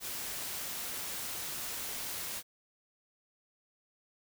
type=noise; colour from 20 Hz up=white; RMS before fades=-39 dBFS; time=0-2.43 s; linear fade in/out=50 ms; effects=none